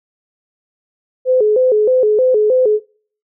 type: tone with vibrato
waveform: sine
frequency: 466.2 Hz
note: A#4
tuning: in tune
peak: -9 dBFS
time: 1.25-2.8 s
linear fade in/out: 50 ms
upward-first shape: square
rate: 3.2 Hz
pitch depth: 160 cents each way
effects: noise-tail reverb RT60 0.5 s tail -24 dB re dry